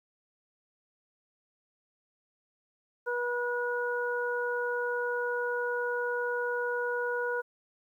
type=harmonic tone; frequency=485.2 Hz; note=B4; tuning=31 cents flat; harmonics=1 / 2 / 3; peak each=-31 / -37 / -33 dBFS; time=3.06-7.42 s; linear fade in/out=20 ms; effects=11-bit